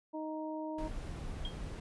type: harmonic tone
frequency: 311.8 Hz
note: D#4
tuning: 4 cents sharp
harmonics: 1 / 2 / 3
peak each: -39 / -42 / -44 dBFS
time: 0.13-0.89 s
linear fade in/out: 20 ms
type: noise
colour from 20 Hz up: brown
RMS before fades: -41 dBFS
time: 0.78-1.8 s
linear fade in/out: 5 ms
type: tone with exponential decay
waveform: sine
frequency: 3230 Hz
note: G#7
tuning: 49 cents flat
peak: -37 dBFS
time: 1.45-1.58 s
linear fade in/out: 1 ms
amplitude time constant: 28 ms
effects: resampled to 24000 Hz